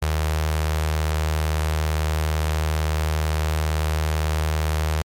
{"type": "tone with notch filter", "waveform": "sawtooth", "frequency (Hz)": 77.78, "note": "D#2", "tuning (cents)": 0, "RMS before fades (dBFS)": -22, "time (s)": [0.02, 5.02], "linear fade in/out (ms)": 5, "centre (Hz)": 250, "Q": 0.78, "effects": ["MP3 64 kbps"]}